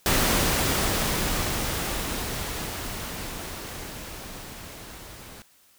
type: noise with level ramp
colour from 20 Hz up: pink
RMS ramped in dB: -21 to -44 dBFS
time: 0.06-5.42 s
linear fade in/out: 0 ms
effects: white hiss -59 dBFS RMS until 5.78 s